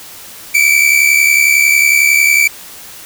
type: tone pair together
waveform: 45% pulse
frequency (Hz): 2278 / 2349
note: C#7 / D7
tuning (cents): +47 / 0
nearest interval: minor second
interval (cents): 53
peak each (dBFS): -10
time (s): 0.54-2.48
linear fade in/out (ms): 10
effects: white hiss -33 dBFS RMS until 3.05 s